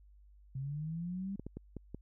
sine linear sweep, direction up, 130 to 200 Hz, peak -36 dBFS, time 0.55-1.36 s, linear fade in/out 5 ms
clicks, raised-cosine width 3 ms, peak -29 dBFS, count 5, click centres 1.396 / 1.466 / 1.57 / 1.767 / 1.946 s
effects added 50 Hz sine -57 dBFS peak until 2.01 s

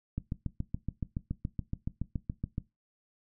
click train, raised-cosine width 5 ms, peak -20 dBFS, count 18, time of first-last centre 0.18-2.581 s, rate 7.08 Hz, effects noise-tail reverb RT60 0.2 s tail -18 dB re dry

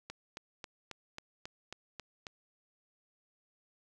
click train, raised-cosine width 0.2 ms, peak -25 dBFS, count 9, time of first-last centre 0.1-2.268 s, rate 3.69 Hz, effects none

